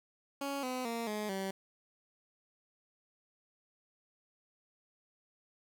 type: tone with pitch steps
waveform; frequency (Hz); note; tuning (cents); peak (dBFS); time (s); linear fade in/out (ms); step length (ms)
15% pulse; 278.9 / 254.3 / 231.8 / 211.4 / 192.71; C#4 / C4 / A#3 / G#3 / G3; +11 / -49 / -10 / +31 / -29; -29; 0.41-1.51; 5; 220
effects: none